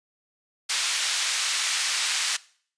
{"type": "band-pass noise", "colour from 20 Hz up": "white", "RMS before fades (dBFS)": -26, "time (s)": [0.69, 2.37], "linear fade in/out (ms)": 10, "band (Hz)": [1500, 6400], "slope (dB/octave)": 12, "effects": ["noise-tail reverb RT60 0.5 s tail -20 dB re dry", "resampled to 22050 Hz"]}